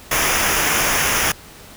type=noise with comb filter; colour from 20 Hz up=pink; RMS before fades=-18 dBFS; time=0.11-1.32 s; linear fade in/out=5 ms; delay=0.24 ms; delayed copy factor=-0.7; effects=pink hiss -41 dBFS RMS until 1.76 s